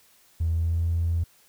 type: tone with pitch glide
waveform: triangle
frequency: 82 to 83.92 Hz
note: E2 to E2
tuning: -9 to +31 cents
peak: -18 dBFS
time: 0.4-1.24 s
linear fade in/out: 10 ms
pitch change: +40 cents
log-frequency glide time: 0.5-0.85 s
effects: tanh soft clip ceiling -19 dBFS + white hiss -59 dBFS RMS until 1.48 s